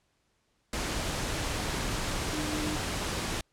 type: tone in noise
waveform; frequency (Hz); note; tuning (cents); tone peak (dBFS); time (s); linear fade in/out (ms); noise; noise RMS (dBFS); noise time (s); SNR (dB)
sine; 303.9; D#4; -41; -33; 2.33-2.76; 2; pink; -32; 0.73-3.41; -4
effects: pink hiss -73 dBFS RMS until 3.52 s + low-pass 9000 Hz 12 dB/octave